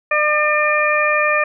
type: harmonic tone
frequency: 601 Hz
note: D5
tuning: 40 cents sharp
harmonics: 1 / 2 / 3 / 4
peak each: -19 / -19 / -19 / -19 dBFS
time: 0.11-1.44 s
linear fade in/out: 5 ms
effects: none